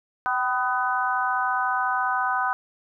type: harmonic tone with a mistuned harmonic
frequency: 250 Hz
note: B3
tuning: 21 cents sharp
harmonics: 3 / 4 / 5 / 6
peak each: -27 / -27 / -27 / -27 dBFS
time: 0.26-2.53 s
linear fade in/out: 0 ms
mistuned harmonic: 3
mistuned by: +36 cents
effects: none